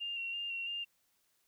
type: tone with vibrato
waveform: sine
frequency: 2772 Hz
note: F7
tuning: 14 cents flat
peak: -36 dBFS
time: 0-0.85 s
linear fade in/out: 20 ms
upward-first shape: square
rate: 3 Hz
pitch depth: 20 cents each way
effects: white hiss -75 dBFS RMS until 1.47 s